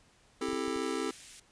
square chord, A minor seventh, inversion first, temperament just, 264 / 330 / 396 / 440 Hz, C4 / E4 / G4 / A4, +16 / +2 / +18 / 0 cents, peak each -38 dBFS, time 0.41-1.11 s, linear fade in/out 5 ms
clicks, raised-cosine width 5 ms, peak -39 dBFS, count 4, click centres 0.486 / 0.532 / 0.68 / 0.762 s
white high-pass noise, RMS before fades -49 dBFS, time 0.82-1.4 s, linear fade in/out 5 ms, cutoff 1700 Hz, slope 24 dB/octave
effects pink hiss -64 dBFS RMS until 1.51 s + resampled to 22050 Hz

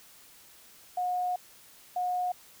sine tone bursts at uneven times, 723 Hz, F#5, 40 cents flat, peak -27 dBFS, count 2, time 0.97-1.36 / 1.96-2.32 s, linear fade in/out 5 ms, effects white hiss -55 dBFS RMS until 2.6 s

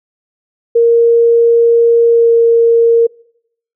sine tone with pitch glide, 466.2 to 463.2 Hz, A#4 to A#4, 0 to -11 cents, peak -5 dBFS, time 0.75-3.07 s, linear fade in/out 10 ms, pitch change -11 cents, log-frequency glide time 2.09-2.31 s, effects noise-tail reverb RT60 0.7 s tail -24 dB re dry

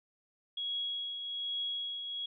sine tone with tremolo, 3322 Hz, G#7, in tune, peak -32 dBFS, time 0.57-2.26 s, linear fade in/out 5 ms, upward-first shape triangle, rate 1.2 Hz, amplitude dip 50%, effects none

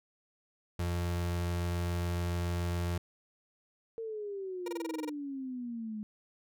35% pulse tone, 87.1 Hz, F2, 4 cents flat, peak -29 dBFS, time 0.79-2.98 s, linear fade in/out 5 ms
sine exponential sweep, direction down, 458.3 to 209.1 Hz, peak -36 dBFS, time 3.98-6.03 s, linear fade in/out 0 ms
30% pulse tone bursts, 472.7 Hz, A#4, 24 cents sharp, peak -33 dBFS, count 10, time 4.66-5.096 s, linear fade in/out 5 ms, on 22 ms, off 24 ms
effects none

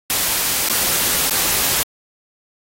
white noise with dropouts, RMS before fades -18 dBFS, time 0.1-1.83 s, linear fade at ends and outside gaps 0 ms, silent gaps 0.687-0.697 / 1.297-1.309 s, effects AAC 48 kbps

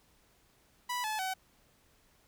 sawtooth tone with pitch steps, 985 / 862.5 / 755.2 Hz, B5 / A5 / F#5, -5 / -35 / +35 cents, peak -29 dBFS, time 0.89-1.34 s, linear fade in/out 10 ms, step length 150 ms, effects pink hiss -67 dBFS RMS until 2.27 s

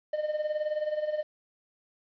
triangle tone with tremolo, 608 Hz, D#5, 40 cents flat, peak -23 dBFS, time 0.13-1.23 s, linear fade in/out 5 ms, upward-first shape sine, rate 19 Hz, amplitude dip 70%, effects resampled to 11025 Hz + 10-bit

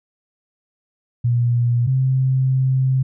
sine tone pair in turn, 120.1 / 131.28 Hz, B2 / C3, -48 / +6 cents, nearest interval major second, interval 154 cents, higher second, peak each -14 dBFS, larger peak neither, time 1.24-1.87 / 1.87-3.03 s, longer second, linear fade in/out 10 ms, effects none

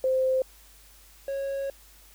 sine / triangle tone pair in turn, 521 / 549.3 Hz, C5 / C#5, -7 / -16 cents, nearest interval minor second, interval 91 cents, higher second, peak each -21 / -26 dBFS, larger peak first, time 0.04-0.42 / 1.28-1.7 s, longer second, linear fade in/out 2 ms, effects added 50 Hz sine -55 dBFS peak until 2.14 s + white hiss -55 dBFS RMS until 2.14 s

